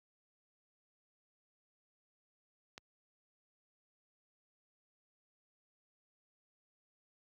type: click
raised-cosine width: 0.2 ms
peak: -30 dBFS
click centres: 2.779 s
effects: high-pass 60 Hz 12 dB/octave